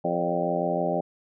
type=harmonic tone with a mistuned harmonic; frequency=86.3 Hz; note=F2; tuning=20 cents flat; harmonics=2 / 3 / 4 / 5 / 6 / 7 / 8 / 9; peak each=-31 / -34 / -33 / -33 / -32 / -28 / -34 / -31 dBFS; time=0.04-1.01 s; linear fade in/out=10 ms; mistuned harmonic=6; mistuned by=+51 cents; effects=none